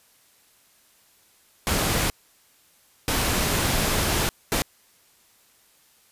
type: noise bursts at uneven times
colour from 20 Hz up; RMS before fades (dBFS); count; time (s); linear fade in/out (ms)
pink; -23; 3; 1.67-2.1 / 3.08-4.29 / 4.52-4.62; 0
effects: white hiss -59 dBFS RMS until 6.11 s + resampled to 32000 Hz